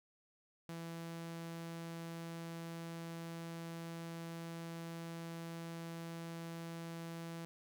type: tone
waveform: sawtooth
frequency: 166.6 Hz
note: E3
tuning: 19 cents sharp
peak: -40 dBFS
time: 0.69-7.45 s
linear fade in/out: 0 ms
effects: none